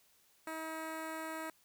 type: tone with notch filter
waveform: 10% pulse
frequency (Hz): 319.3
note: D#4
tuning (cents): +45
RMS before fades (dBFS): -42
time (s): 0.47-1.5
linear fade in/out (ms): 2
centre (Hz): 4900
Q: 1.7
effects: white hiss -69 dBFS RMS until 1.64 s